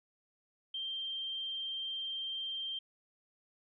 sine tone, 3159 Hz, G7, 13 cents sharp, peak -36 dBFS, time 0.74-2.79 s, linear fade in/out 5 ms, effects none

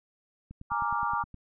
click train, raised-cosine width 5 ms, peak -31 dBFS, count 9, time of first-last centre 0.51-1.343 s, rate 9.6 Hz
sine chord, Bb dominant seventh, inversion third, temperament equal, 830.6 / 932.3 / 1174.7 / 1396.9 Hz, Ab5 / Bb5 / D6 / F6, 0 / 0 / 0 / 0 cents, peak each -34 / -31 / -30 / -35 dBFS, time 0.7-1.24 s, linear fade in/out 20 ms
effects none

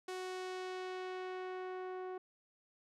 sawtooth tone with low-pass filter sweep, 370 Hz, F#4, in tune, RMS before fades -43 dBFS, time 0.08-2.18 s, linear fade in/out 5 ms, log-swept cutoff 9500 to 1100 Hz, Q 0.73, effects none

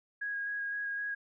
sine tone with vibrato, 1646 Hz, G#6, 16 cents flat, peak -33 dBFS, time 0.21-1.15 s, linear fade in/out 10 ms, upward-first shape square, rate 3.9 Hz, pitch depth 11 cents each way, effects none

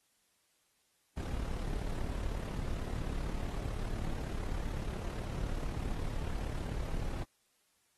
brown noise with amplitude modulation, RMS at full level -34 dBFS, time 1.17-7.24 s, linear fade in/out 5 ms, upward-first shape sine, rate 35.9 Hz, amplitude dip 55%, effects white hiss -74 dBFS RMS until 7.97 s + AAC 32 kbps

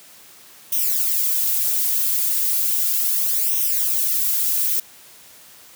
violet noise with flanger, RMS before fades -20 dBFS, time 0.72-4.8 s, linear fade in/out 5 ms, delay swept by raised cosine 0.33 to 4.13 ms, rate 0.35 Hz, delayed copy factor +0.8, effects white hiss -46 dBFS RMS until 5.75 s + high-pass 80 Hz 12 dB/octave

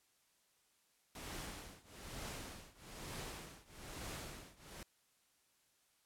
pink noise with tremolo, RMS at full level -45 dBFS, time 1.15-4.83 s, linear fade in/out 2 ms, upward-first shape triangle, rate 1.1 Hz, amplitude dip 95%, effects white hiss -75 dBFS RMS until 6.05 s + low-pass 12000 Hz 12 dB/octave

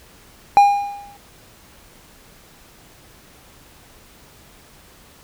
triangle tone with exponential decay, 810 Hz, G#5, 43 cents flat, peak -3 dBFS, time 0.57-1.17 s, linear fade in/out 0 ms, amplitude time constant 130 ms, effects pink hiss -48 dBFS RMS until 5.23 s

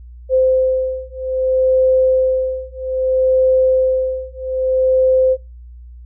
sine beating tone pair, 518 / 518.62 Hz, C5 / C5, -17 / -15 cents, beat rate 0.62 Hz, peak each -16 dBFS, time 0.29-5.37 s, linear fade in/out 50 ms, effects noise-tail reverb RT60 0.2 s tail -17 dB re dry + added 60 Hz sine -34 dBFS peak until 6.05 s

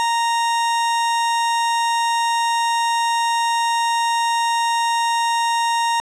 40% pulse tone, 930 Hz, A#5, 4 cents flat, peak -16 dBFS, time 0-6 s, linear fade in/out 0 ms, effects resampled to 22050 Hz + 8-bit

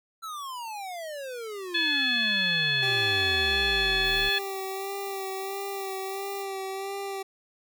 square exponential sweep, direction down, 1350 to 35 Hz, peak -35 dBFS, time 0.22-4.3 s, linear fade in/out 20 ms
harmonic tone, 857 Hz, A5, 46 cents flat, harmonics 2 / 3 / 4 / 5, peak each -27 / -30 / -27 / -32 dBFS, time 1.74-4.39 s, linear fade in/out 10 ms
25% pulse tone with vibrato, 390 Hz, G4, 9 cents flat, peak -28 dBFS, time 2.82-7.23 s, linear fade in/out 10 ms, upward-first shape sine, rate 1.5 Hz, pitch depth 30 cents each way
violet noise, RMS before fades -44 dBFS, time 4.02-6.46 s, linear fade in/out 50 ms
effects none

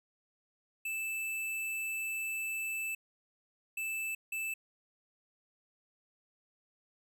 square tone bursts at uneven times, 2637 Hz, E7, in tune, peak -35 dBFS, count 3, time 0.85-2.95 / 3.77-4.15 / 4.32-4.54 s, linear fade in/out 5 ms, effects none

